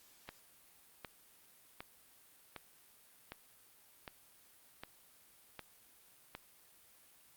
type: click train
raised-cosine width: 0.3 ms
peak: -28 dBFS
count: 9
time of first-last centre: 0.29-6.351 s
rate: 1.32 Hz
effects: white hiss -64 dBFS RMS until 7.36 s + Opus 48 kbps